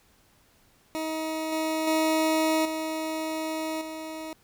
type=tone with level steps; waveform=20% pulse; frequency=316.8 Hz; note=D#4; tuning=31 cents sharp; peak=-24 / -21 / -17 / -24 / -30 dBFS; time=0.95-4.33 s; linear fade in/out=0 ms; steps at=1.52 / 1.87 / 2.65 / 3.81 s; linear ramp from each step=5 ms; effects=pink hiss -62 dBFS RMS until 4.43 s